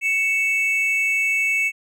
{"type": "tone pair together", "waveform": "triangle", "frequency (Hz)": [2227, 2637], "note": ["C#7", "E7"], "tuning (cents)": [7, 0], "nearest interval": "minor third", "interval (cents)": 293, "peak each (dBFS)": -19, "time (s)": [0.01, 1.72], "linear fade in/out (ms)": 50, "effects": []}